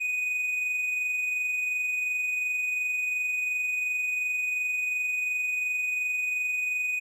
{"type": "tone with amplitude modulation", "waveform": "triangle", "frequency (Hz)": 2489, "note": "D#7", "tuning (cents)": 0, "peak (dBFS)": -23, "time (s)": [0, 7], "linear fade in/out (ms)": 20, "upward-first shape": "sine", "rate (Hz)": 22.8, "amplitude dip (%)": 30, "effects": []}